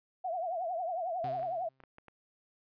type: tone with vibrato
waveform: sine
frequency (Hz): 698.5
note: F5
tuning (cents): 0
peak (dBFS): -32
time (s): 0.24-1.69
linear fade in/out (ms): 10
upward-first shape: triangle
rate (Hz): 11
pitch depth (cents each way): 160
type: tone with exponential decay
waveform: sawtooth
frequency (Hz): 132.3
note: C3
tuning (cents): +20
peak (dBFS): -36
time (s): 1.24-1.84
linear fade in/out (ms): 2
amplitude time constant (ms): 130
type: clicks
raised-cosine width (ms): 0.5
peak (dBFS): -37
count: 7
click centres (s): 1.327 / 1.395 / 1.43 / 1.803 / 1.837 / 1.984 / 2.083
effects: resampled to 11025 Hz